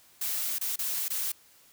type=noise with dropouts; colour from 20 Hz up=blue; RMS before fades=-31 dBFS; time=0.21-1.32 s; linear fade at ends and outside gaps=5 ms; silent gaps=0.585-0.611 / 0.759-0.789 / 1.083-1.102 s; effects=white hiss -59 dBFS RMS until 1.72 s